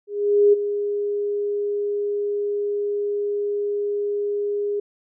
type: tone with ADSR envelope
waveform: sine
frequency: 410 Hz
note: G#4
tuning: 22 cents flat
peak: -10 dBFS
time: 0.07-4.8 s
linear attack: 460 ms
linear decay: 16 ms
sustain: -11 dB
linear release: 6 ms
effects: none